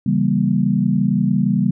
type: chord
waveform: sine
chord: C# diminished seventh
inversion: none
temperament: equal with one note detuned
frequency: 138.59 / 164.81 / 196 / 235.9 Hz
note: C#3 / E3 / G3 / Bb3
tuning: 0 / 0 / 0 / +21 cents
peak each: -21 / -22 / -17 / -20 dBFS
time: 0.06-1.71 s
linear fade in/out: 5 ms
effects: none